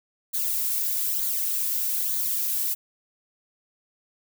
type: noise with flanger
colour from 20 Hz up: violet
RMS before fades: -26 dBFS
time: 0.33-2.75 s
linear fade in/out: 20 ms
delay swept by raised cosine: 0.36 to 2.46 ms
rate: 1.1 Hz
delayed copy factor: -0.55
effects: none